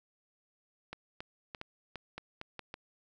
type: clicks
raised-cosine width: 0.3 ms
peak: -25 dBFS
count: 9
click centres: 0.93 / 1.205 / 1.548 / 1.614 / 1.957 / 2.18 / 2.414 / 2.593 / 2.741 s
effects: none